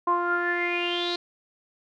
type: tone with low-pass filter sweep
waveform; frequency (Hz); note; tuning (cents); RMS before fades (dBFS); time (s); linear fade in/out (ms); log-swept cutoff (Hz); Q
sawtooth; 349.2; F4; 0; -26; 0.07-1.16; 5; 1000 to 4200; 9.9
effects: none